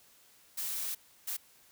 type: noise bursts at uneven times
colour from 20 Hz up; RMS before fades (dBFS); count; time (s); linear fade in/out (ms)
blue; -36; 2; 0.57-0.95 / 1.27-1.37; 10
effects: white hiss -62 dBFS RMS until 1.71 s